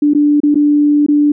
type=tone with dropouts; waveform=sine; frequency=293.7 Hz; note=D4; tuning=in tune; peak=-7 dBFS; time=0.02-1.32 s; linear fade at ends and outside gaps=5 ms; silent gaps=0.136-0.148 / 0.403-0.433 / 0.545-0.555 / 1.064-1.084 s; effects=none